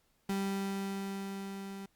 35% pulse tone with level ramp, 196 Hz, G3, in tune, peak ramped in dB -29 to -40 dBFS, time 0.29-1.86 s, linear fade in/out 5 ms, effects pink hiss -73 dBFS RMS until 1.95 s + Opus 48 kbps

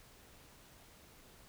silence, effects pink hiss -60 dBFS RMS until 1.48 s

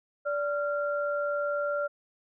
sine tone pair together, 581.1 / 1382 Hz, D5 / F6, -18 / -19 cents, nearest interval octave + minor third, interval 1499 cents, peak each -28 / -32 dBFS, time 0.25-1.88 s, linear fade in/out 20 ms, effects none

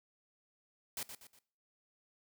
white noise with echo, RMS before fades -40 dBFS, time 0.97-1.03 s, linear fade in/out 2 ms, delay 120 ms, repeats 3, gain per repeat -8 dB, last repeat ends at 1.39 s, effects noise-tail reverb RT60 0.5 s tail -20 dB re dry

